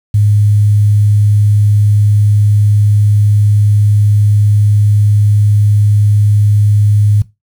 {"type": "tone with quantisation", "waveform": "sine", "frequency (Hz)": 103.83, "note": "G#2", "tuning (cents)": 0, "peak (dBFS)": -6, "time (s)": [0.14, 7.22], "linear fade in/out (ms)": 5, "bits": 6, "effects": ["noise-tail reverb RT60 0.2 s tail -17 dB re dry"]}